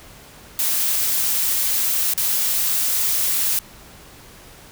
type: noise with dropouts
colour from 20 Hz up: blue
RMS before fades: -20 dBFS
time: 0.59-3.59 s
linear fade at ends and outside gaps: 1 ms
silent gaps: 2.137-2.177 s
effects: pink hiss -44 dBFS RMS until 4.71 s